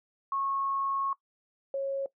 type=tone pair in turn; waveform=sine; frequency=1095 / 547.5 Hz; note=C#6 / C#5; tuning=-22 / -22 cents; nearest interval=octave; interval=1200 cents; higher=first; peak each=-28 dBFS; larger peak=neither; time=0.32-1.13 / 1.74-2.06 s; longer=first; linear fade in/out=2 ms; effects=noise-tail reverb RT60 0.1 s tail -19 dB re dry